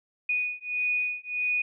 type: beating tone pair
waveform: sine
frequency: 2473 / 2474.6 Hz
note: D#7 / D#7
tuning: -11 / -10 cents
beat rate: 1.6 Hz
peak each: -29 dBFS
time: 0.29-1.62 s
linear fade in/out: 5 ms
effects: none